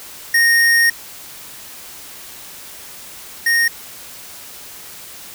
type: tone pair in turn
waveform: square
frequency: 1856 / 1856 Hz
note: A#6 / A#6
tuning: -8 / -8 cents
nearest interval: unison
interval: 0 cents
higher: neither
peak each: -11 / -13 dBFS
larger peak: first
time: 0.34-0.9 / 3.46-3.68 s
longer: first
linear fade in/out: 5 ms
effects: white hiss -36 dBFS RMS until 5.34 s